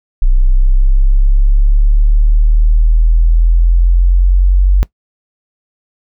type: exponential sweep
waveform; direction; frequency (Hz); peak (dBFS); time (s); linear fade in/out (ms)
sine; up; 31.21 to 47.2; -5; 0.22-4.83; 0
effects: noise-tail reverb RT60 0.1 s tail -20 dB re dry